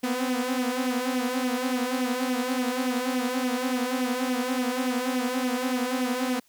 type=tone with flanger; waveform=sawtooth; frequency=252.2 Hz; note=B3; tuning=36 cents sharp; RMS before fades=-27 dBFS; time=0.03-6.4 s; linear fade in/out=10 ms; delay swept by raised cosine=0.33 to 6.13 ms; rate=3.5 Hz; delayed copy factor=+0.65; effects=white hiss -63 dBFS RMS until 6.48 s